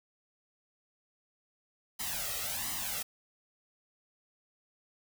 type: noise with flanger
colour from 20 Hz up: white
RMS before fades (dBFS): -36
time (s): 1.99-3.03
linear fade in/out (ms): 10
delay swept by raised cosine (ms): 0.99 to 1.58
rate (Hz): 1.4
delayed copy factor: +0.8
effects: none